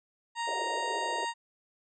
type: harmonic tone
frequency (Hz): 932.3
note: A#5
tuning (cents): 0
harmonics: 1 / 2 / 3 / 4 / 5 / 7 / 8 / 9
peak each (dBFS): -32 / -38 / -42 / -44 / -46 / -49 / -50 / -51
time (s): 0.35-1.34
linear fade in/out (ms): 50
type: band-pass noise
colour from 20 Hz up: white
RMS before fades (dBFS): -38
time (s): 0.47-1.25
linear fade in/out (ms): 5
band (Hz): 340 to 730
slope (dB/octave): 96
effects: none